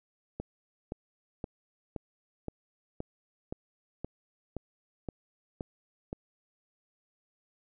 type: click train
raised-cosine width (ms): 2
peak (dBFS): -22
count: 12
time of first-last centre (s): 0.4-6.129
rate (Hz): 1.92
effects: none